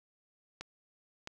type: clicks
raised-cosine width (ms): 0.2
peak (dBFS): -24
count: 2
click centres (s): 0.61 / 1.274
effects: none